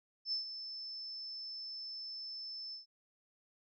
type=tone with ADSR envelope; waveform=sine; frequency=5274 Hz; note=E8; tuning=in tune; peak=-32 dBFS; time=0.25-2.86 s; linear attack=72 ms; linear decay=120 ms; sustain=-10 dB; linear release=130 ms; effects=none